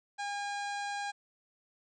harmonic tone with a mistuned harmonic, 811 Hz, G#5, 41 cents flat, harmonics 1 / 2 / 3 / 4 / 5 / 6 / 7 / 8 / 9 / 10, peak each -36 / -40 / -47 / -51 / -48 / -54 / -55 / -57 / -55 / -55 dBFS, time 0.18-1.12 s, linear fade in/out 20 ms, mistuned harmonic 4, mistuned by +22 cents, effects none

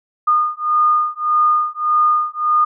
sine beating tone pair, 1221 / 1222.7 Hz, D#6 / D#6, -33 / -31 cents, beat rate 1.7 Hz, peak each -16 dBFS, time 0.27-2.65 s, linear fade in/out 10 ms, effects none

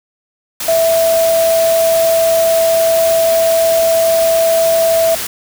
sine tone in noise, 659.3 Hz, E5, in tune, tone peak -9 dBFS, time 0.68-5.15 s, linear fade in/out 5 ms, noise white, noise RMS -21 dBFS, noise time 0.6-5.27 s, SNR +9 dB, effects none

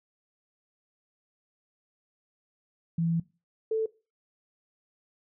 sine tone pair in turn, 166.5 / 441.9 Hz, E3 / A4, +18 / +7 cents, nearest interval octave + perfect fourth, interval 1689 cents, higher second, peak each -24 dBFS, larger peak neither, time 2.98-3.2 / 3.71-3.86 s, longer first, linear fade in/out 5 ms, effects noise-tail reverb RT60 0.3 s tail -20 dB re dry

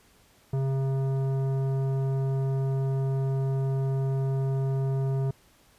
triangle tone with tanh clipping, 134.7 Hz, C#3, 49 cents flat, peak -26 dBFS, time 0.53-5.31 s, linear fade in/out 5 ms, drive 17 dB, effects pink hiss -60 dBFS RMS until 5.78 s + resampled to 32000 Hz

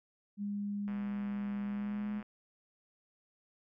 sine tone with pitch glide, 203.6 to 209.4 Hz, G#3 to G#3, -34 to +15 cents, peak -34 dBFS, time 0.37-2.23 s, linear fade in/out 50 ms, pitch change +49 cents, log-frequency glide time 1.66-2.11 s
click train, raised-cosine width 0.5 ms, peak -36 dBFS, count 168, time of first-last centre 0.88-2.227 s, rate 124 Hz
effects none

